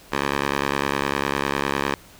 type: tone with band-pass filter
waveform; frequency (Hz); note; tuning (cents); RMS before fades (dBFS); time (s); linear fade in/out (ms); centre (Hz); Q
10% pulse; 69.9; C#2; +15; -24; 0.12-1.95; 5; 1500; 0.61
effects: pink hiss -48 dBFS RMS until 2.19 s